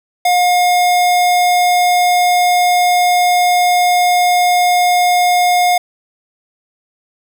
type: tone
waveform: square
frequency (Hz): 715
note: F5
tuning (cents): +41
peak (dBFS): -10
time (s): 0.25-5.78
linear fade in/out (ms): 5
effects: none